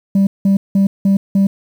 sine tone bursts, 196 Hz, G3, in tune, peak -6 dBFS, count 5, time 0.15-1.47 s, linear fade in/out 5 ms, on 120 ms, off 180 ms, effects tanh soft clip ceiling -8 dBFS + 7-bit

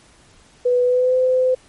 sine tone with pitch glide, 493.9 to 511.6 Hz, B4 to C5, 0 to -39 cents, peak -13 dBFS, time 0.65-1.55 s, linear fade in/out 10 ms, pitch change +61 cents, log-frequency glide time 0.84-1.16 s, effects pink hiss -51 dBFS RMS until 1.68 s + MP3 48 kbps

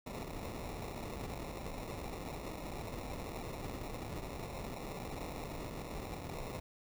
pink noise with sample-and-hold, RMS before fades -43 dBFS, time 0.06-6.6 s, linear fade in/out 5 ms, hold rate 1575 Hz, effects none

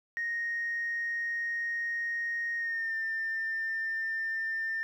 sine tone with pitch glide, 1864.7 to 1797 Hz, A#6 to A6, 0 to +36 cents, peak -29 dBFS, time 0.17-4.83 s, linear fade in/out 0 ms, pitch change -64 cents, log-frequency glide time 2.57-2.97 s, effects tanh soft clip ceiling -26 dBFS + 11-bit

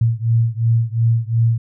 sine beating tone pair, 113.9 / 116.7 Hz, A#2 / A#2, -40 / +2 cents, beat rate 2.8 Hz, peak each -16 / -17 dBFS, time 0.01-1.58 s, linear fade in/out 5 ms, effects none

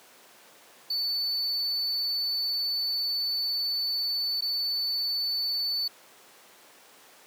triangle tone with dropouts, 4491 Hz, C#8, 22 cents sharp, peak -25 dBFS, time 0.9-5.88 s, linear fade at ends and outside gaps 5 ms, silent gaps 4.409-4.421 s, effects pink hiss -53 dBFS RMS until 7.26 s + high-pass 400 Hz 12 dB/octave

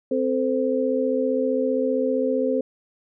sine tone cluster, 260.7 / 443.7 / 519 Hz, C4 / A4 / C5, -6 / +14 / -14 cents, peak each -24 / -25 / -23 dBFS, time 0.11-2.61 s, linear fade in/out 5 ms, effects none

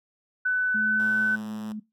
sine tone with pitch glide, 1500 to 1511.3 Hz, F#6 to F#6, +23 to +36 cents, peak -21 dBFS, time 0.45-1.36 s, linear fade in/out 10 ms, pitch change +13 cents, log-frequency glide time 0.7-1.03 s
sine tone, 213.7 Hz, G#3, 50 cents sharp, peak -31 dBFS, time 0.74-1.8 s, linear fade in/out 10 ms
5% pulse tone with vibrato, 110 Hz, A2, in tune, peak -31 dBFS, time 1-1.72 s, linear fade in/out 0 ms, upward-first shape triangle, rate 12 Hz, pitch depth 13 cents each way
effects noise-tail reverb RT60 0.2 s tail -19 dB re dry

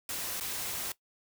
white noise with dropouts, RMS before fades -36 dBFS, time 0.09-0.92 s, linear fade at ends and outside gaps 2 ms, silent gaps 0.4-0.408 s, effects noise-tail reverb RT60 0.1 s tail -18 dB re dry

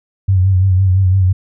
sine tone with vibrato, 94.1 Hz, F#2, 30 cents sharp, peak -8 dBFS, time 0.28-1.33 s, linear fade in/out 10 ms, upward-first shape sine, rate 5.9 Hz, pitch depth 56 cents each way, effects none

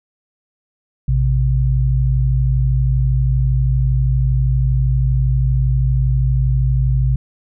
sine tone pair together, 57.44 / 130 Hz, A#1 / C3, -25 / -11 cents, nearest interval octave + major second, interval 1414 cents, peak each -15 dBFS, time 1.08-7.16 s, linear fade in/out 5 ms, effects none

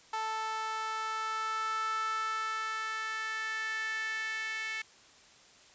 sawtooth tone with high-pass filter sweep, 440 Hz, A4, in tune, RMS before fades -35 dBFS, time 0.13-4.82 s, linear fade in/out 5 ms, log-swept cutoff 1000 to 2000 Hz, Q 5.2, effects white hiss -58 dBFS RMS until 5.74 s + resampled to 16000 Hz

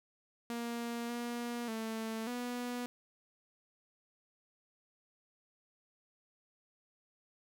sawtooth tone with pitch steps, 235.3 / 238.7 / 222.6 / 244.5 Hz, A#3 / A#3 / A3 / B3, +16 / +41 / +20 / -17 cents, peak -33 dBFS, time 0.5-2.86 s, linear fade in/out 0 ms, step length 590 ms, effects none

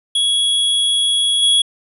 square tone with level steps, 3342 Hz, G#7, 10 cents sharp, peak -14 / -11 dBFS, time 0.15-1.62 s, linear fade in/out 5 ms, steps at 1.42 s, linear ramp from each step 10 ms, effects resampled to 32000 Hz + 8-bit

